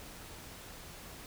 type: silence
effects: pink hiss -49 dBFS RMS until 1.26 s